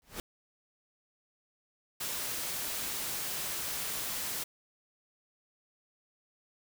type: noise with exponential growth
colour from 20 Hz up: pink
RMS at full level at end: -35 dBFS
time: 0.02-0.2 s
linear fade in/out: 1 ms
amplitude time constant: 39 ms
type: noise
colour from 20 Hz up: white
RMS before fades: -36 dBFS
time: 2-4.44 s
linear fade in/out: 10 ms
effects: none